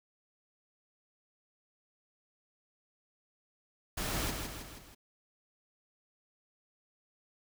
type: noise with echo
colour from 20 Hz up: pink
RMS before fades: -35 dBFS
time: 3.97-4.31 s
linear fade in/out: 10 ms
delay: 160 ms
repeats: 4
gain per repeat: -5 dB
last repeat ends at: 4.95 s
effects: none